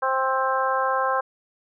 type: harmonic tone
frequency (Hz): 263.6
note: C4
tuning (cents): +13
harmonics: 2 / 3 / 4 / 5 / 6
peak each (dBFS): -26 / -27 / -24 / -28 / -30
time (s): 0.02-1.21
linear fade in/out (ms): 10
effects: none